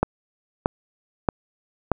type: click train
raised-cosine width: 1 ms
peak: -4 dBFS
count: 4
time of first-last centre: 0.03-1.917 s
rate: 1.59 Hz
effects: none